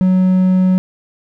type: tone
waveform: triangle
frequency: 185.4 Hz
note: F#3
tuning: 4 cents sharp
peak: -7 dBFS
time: 0.01-0.78 s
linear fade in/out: 0 ms
effects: none